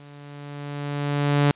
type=tone with level ramp; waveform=sawtooth; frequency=144.2 Hz; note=D3; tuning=31 cents flat; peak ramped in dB=-40 to -11 dBFS; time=0-1.51 s; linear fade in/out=0 ms; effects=white hiss -55 dBFS RMS until 1.55 s + resampled to 8000 Hz